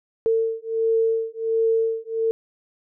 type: beating tone pair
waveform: sine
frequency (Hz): 450 / 451.4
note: A4 / A4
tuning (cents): +39 / +44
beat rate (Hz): 1.4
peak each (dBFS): -22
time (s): 0.26-2.31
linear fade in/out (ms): 0
effects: none